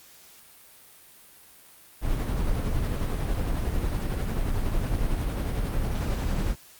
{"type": "noise with tremolo", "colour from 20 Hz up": "brown", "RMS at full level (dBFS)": -25, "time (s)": [2.01, 6.56], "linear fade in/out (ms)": 50, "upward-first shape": "sine", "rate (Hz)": 11, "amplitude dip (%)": 30, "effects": ["white hiss -52 dBFS RMS until 6.79 s", "Opus 48 kbps"]}